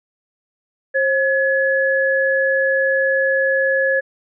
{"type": "tone pair together", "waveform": "sine", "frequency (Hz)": [535, 1698.5], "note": ["C5", "G#6"], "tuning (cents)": [38, 38], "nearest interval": "octave + minor sixth", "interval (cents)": 2000, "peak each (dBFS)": -17, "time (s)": [0.94, 4.01], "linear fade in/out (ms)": 20, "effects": []}